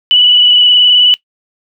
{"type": "tone with vibrato", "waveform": "sine", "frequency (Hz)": 2960, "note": "F#7", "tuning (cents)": 0, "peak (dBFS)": -4, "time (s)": [0.11, 1.14], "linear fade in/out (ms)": 0, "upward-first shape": "square", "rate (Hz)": 19, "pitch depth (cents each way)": 18, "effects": ["noise-tail reverb RT60 0.1 s tail -19 dB re dry"]}